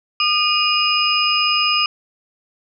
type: tone cluster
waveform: sine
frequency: 1216 / 2474 / 2856 / 5020 Hz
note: D#6 / D#7 / F7 / D#8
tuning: -40 / -10 / +38 / +15 cents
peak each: -20 dBFS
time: 0.2-1.86 s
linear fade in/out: 2 ms
effects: none